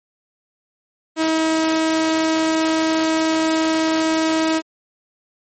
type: tone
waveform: sawtooth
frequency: 319.7 Hz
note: D#4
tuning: 47 cents sharp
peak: -12 dBFS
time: 1.16-4.62 s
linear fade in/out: 50 ms
effects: MP3 32 kbps